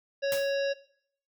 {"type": "harmonic tone", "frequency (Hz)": 555, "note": "C#5", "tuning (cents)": 2, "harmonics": [1, 3, 5, 7, 9, 10], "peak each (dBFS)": [-26, -36, -40, -43, -45, -46], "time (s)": [0.22, 0.74], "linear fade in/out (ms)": 20}
{"type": "noise with exponential decay", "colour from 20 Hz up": "white", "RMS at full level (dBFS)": -32, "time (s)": [0.32, 0.55], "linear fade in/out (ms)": 1, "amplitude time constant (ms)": 50}
{"effects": ["noise-tail reverb RT60 0.6 s tail -17 dB re dry"]}